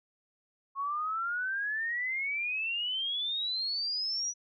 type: exponential sweep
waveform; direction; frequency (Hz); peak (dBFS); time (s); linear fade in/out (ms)
sine; up; 1088 to 5900; -30; 0.75-4.34; 50
effects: none